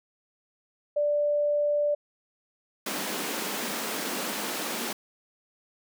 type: tone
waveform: sine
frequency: 587.3 Hz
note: D5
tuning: in tune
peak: -22 dBFS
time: 0.96-1.95 s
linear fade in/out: 10 ms
type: high-pass noise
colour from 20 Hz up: pink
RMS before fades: -32 dBFS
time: 2.86-4.93 s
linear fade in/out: 5 ms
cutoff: 190 Hz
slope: 48 dB/octave
effects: none